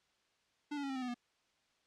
square tone with pitch steps, 293.7 / 284.4 / 275.3 / 266.5 / 258.1 / 249.8 / 241.9 Hz, D4 / C#4 / C#4 / C4 / C4 / B3 / B3, 0 / +45 / -12 / +32 / -23 / +20 / -36 cents, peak -38 dBFS, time 0.71-1.144 s, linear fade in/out 10 ms, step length 62 ms, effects white hiss -75 dBFS RMS until 1.86 s + low-pass 5000 Hz 12 dB/octave

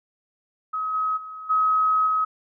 sine tone with level steps, 1273 Hz, D#6, 39 cents sharp, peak -24 / -21 / -34 / -17 / -19 dBFS, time 0.73-2.25 s, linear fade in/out 10 ms, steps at 0.93 / 1.16 / 1.49 / 2.06 s, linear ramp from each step 20 ms, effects none

